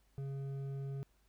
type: tone with hard clipping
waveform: sine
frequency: 137.3 Hz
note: C#3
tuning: 16 cents flat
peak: -40 dBFS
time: 0.18-1.03 s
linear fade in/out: 0 ms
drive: 7 dB
effects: added 50 Hz sine -70 dBFS peak until 1.28 s + pink hiss -75 dBFS RMS until 1.28 s